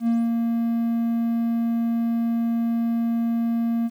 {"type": "tone with ADSR envelope", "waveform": "triangle", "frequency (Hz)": 231.7, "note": "A#3", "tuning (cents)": -10, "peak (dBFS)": -15, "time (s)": [0, 3.9], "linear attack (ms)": 75, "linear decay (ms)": 210, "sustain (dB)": -3, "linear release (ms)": 41, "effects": ["9-bit"]}